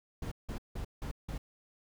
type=noise bursts; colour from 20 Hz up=brown; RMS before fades=-38 dBFS; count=5; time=0.22-1.38 s; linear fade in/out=5 ms; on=96 ms; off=170 ms; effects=none